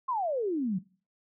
sine exponential sweep, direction down, 1089 to 173.1 Hz, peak -27 dBFS, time 0.08-0.79 s, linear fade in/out 10 ms, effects noise-tail reverb RT60 0.4 s tail -21 dB re dry

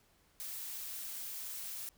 blue noise, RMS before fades -43 dBFS, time 0.4-1.89 s, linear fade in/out 0 ms, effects pink hiss -69 dBFS RMS until 1.97 s

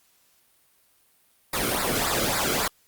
pink noise with flanger, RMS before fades -25 dBFS, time 1.53-2.68 s, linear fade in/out 5 ms, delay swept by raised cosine 0.32 to 1.13 ms, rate 3.6 Hz, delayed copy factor -0.7, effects white hiss -63 dBFS RMS until 2.87 s + Opus 48 kbps

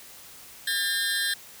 25% pulse tone cluster, 1616 / 1801 / 4060 Hz, G#6 / A6 / B7, -48 / +40 / +47 cents, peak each -25 dBFS, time 0.67-1.34 s, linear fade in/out 5 ms, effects white hiss -47 dBFS RMS until 1.6 s

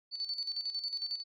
sine tone with tremolo, 4498 Hz, C#8, 24 cents sharp, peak -32 dBFS, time 0.11-1.24 s, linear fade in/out 50 ms, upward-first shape square, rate 11 Hz, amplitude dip 65%, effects none

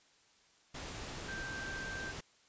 sine tone in noise, 1568 Hz, G6, in tune, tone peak -41 dBFS, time 1.28-2.12 s, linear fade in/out 10 ms, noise pink, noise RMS -44 dBFS, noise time 0.74-2.21 s, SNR 0 dB, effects white hiss -67 dBFS RMS until 2.48 s + resampled to 16000 Hz

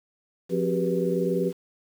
sine tone cluster, 176.6 / 265.2 / 380.5 / 400.9 / 487.8 Hz, F3 / C4 / F#4 / G4 / B4, +20 / +23 / +48 / +39 / -21 cents, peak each -27 / -32 / -28 / -29 / -28 dBFS, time 0.49-1.53 s, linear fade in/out 50 ms, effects 8-bit

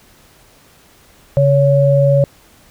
sine tone pair together, 139.4 / 560.7 Hz, C#3 / C#5, +10 / +20 cents, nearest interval 2 octaves, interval 2410 cents, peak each -11 dBFS, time 1.37-2.24 s, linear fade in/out 0 ms, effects pink hiss -48 dBFS RMS until 2.7 s

